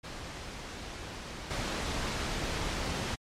pink noise with level steps, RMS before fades -41 / -33 dBFS, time 0.03-3.16 s, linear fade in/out 20 ms, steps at 1.5 s, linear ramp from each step 10 ms, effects low-pass 6000 Hz 12 dB/octave + MP3 64 kbps

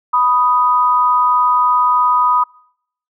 sine tone pair together, 987.8 / 1244.6 Hz, B5 / D#6, 0 / 0 cents, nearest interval major third, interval 400 cents, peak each -13 dBFS, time 0.13-2.44 s, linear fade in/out 10 ms, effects noise-tail reverb RT60 0.7 s tail -26 dB re dry

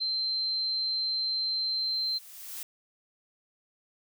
sine tone, 4119 Hz, C8, 28 cents flat, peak -27 dBFS, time 0-2.19 s, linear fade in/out 20 ms
blue noise with exponential growth, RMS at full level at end -37 dBFS, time 1.43-2.63 s, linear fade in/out 2 ms, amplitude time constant 260 ms
effects none

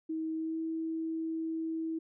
sine tone with pitch glide, 319.1 to 323.6 Hz, D#4 to E4, +44 to -32 cents, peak -32 dBFS, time 0.09-1.99 s, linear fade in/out 10 ms, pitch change +24 cents, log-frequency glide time 0.35-0.59 s, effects none

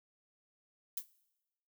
violet noise with exponential decay, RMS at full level -31 dBFS, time 0.97-1.06 s, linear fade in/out 5 ms, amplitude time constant 19 ms, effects noise-tail reverb RT60 1.0 s tail -21 dB re dry

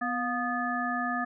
harmonic tone with a mistuned harmonic, 246.9 Hz, B3, in tune, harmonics 1 / 3 / 5 / 7, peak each -33 / -33 / -33 / -33 dBFS, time 0.01-1.25 s, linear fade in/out 10 ms, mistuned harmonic 3, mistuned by -66 cents, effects none

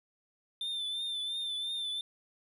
triangle tone with vibrato, 3564 Hz, A7, 22 cents sharp, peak -32 dBFS, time 0.61-2.01 s, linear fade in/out 2 ms, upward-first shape triangle, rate 2.9 Hz, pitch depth 51 cents each way, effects none

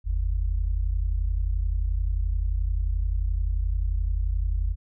sine tone pair together, 46.32 / 77.78 Hz, F#1 / D#2, +3 / 0 cents, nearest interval major sixth, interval 897 cents, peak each -23 / -28 dBFS, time 0.04-4.76 s, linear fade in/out 50 ms, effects none

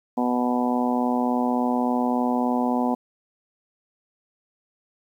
harmonic tone, 123.47 Hz, B2, in tune, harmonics 2 / 3 / 4 / 5 / 6 / 7 / 8, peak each -22 / -34 / -31 / -32 / -28 / -30 / -32 dBFS, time 0.17-2.95 s, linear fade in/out 10 ms, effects 9-bit

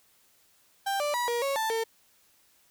35% pulse tone with pitch steps, 789 / 588 / 970 / 475.5 / 552 / 884 / 451.5 Hz, G5 / D5 / B5 / A#4 / C#5 / A5 / A4, +11 / +2 / -31 / +34 / -7 / +8 / +45 cents, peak -25 dBFS, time 0.86-1.84 s, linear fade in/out 10 ms, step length 140 ms, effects white hiss -64 dBFS RMS until 2.7 s

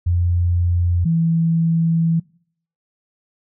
sine tone pair in turn, 87.4 / 164.99 Hz, F2 / E3, +2 / +2 cents, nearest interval major seventh, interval 1100 cents, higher second, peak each -14 dBFS, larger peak neither, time 0.06-1.05 / 1.05-2.2 s, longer second, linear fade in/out 10 ms, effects noise-tail reverb RT60 0.6 s tail -24 dB re dry

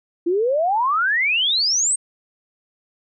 sine exponential sweep, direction up, 329.6 to 8640 Hz, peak -16 dBFS, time 0.26-1.96 s, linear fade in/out 10 ms, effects none

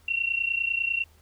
sine tone pair together, 2718 / 2748 Hz, F7 / F7, -48 / -29 cents, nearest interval unison, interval 19 cents, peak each -27 dBFS, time 0.08-1.04 s, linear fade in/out 5 ms, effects added 78 Hz sine -56 dBFS peak until 1.21 s + pink hiss -61 dBFS RMS until 1.21 s

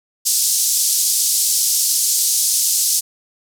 pink band-pass noise, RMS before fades -17 dBFS, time 0.25-3.01 s, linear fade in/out 20 ms, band 5200 to 13000 Hz, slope 24 dB/octave, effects none

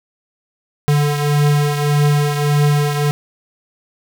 square beating tone pair, 146.1 / 147.8 Hz, D3 / D3, -9 / +11 cents, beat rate 1.7 Hz, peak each -14 / -21 dBFS, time 0.88-3.11 s, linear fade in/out 0 ms, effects none

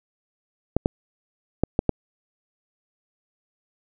clicks, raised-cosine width 2 ms, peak -5 dBFS, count 5, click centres 0.766 / 0.859 / 1.636 / 1.791 / 1.893 s, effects none

